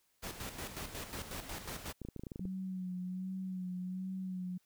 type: noise with tremolo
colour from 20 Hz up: pink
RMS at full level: -42 dBFS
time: 0.22-1.93 s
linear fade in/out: 20 ms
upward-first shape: square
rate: 5.5 Hz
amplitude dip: 55%
type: clicks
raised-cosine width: 3 ms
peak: -30 dBFS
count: 11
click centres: 2.017 / 2.05 / 2.087 / 2.163 / 2.195 / 2.236 / 2.268 / 2.318 / 2.359 / 2.395 / 2.454 s
type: tone with vibrato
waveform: sine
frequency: 185 Hz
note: F#3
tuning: in tune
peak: -37 dBFS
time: 2.4-4.58 s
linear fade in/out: 10 ms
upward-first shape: sine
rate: 1.3 Hz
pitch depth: 35 cents each way
effects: white hiss -75 dBFS RMS until 4.65 s